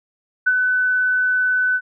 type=tone with ADSR envelope; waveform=sine; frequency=1503 Hz; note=F#6; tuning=27 cents sharp; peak=-11 dBFS; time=0.46-1.81 s; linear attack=14 ms; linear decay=44 ms; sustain=-4 dB; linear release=56 ms; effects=none